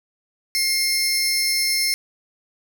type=tone pair together; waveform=sawtooth; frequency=2133 / 5328 Hz; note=C7 / E8; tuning=+33 / +18 cents; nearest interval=octave + major third; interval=1585 cents; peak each=-19 / -18 dBFS; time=0.55-1.94 s; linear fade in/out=0 ms; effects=none